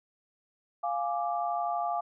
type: chord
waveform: sine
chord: D diminished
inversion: first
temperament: equal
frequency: 698.5 / 830.6 / 1174.7 Hz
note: F5 / Ab5 / D6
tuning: 0 / 0 / 0 cents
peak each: -30 / -34 / -35 dBFS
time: 0.83-2.01 s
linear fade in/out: 10 ms
effects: none